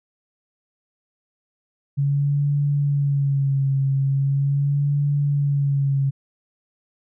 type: tone with vibrato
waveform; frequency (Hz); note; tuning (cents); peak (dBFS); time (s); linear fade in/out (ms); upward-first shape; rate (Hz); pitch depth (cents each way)
sine; 140; C#3; +18; -17; 1.97-6.11; 20; sine; 0.4; 47
effects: none